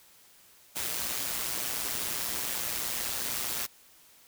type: noise with amplitude modulation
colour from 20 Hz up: white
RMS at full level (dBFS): -30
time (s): 0.75-3.67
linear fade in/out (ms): 20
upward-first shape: sine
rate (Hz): 120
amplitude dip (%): 65
effects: white hiss -58 dBFS RMS until 4.27 s